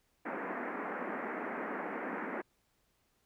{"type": "band-pass noise", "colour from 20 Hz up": "pink", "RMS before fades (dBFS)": -39, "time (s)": [0.25, 2.42], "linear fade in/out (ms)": 10, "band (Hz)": [210, 2100], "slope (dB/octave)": 48, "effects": ["pink hiss -75 dBFS RMS until 3.25 s"]}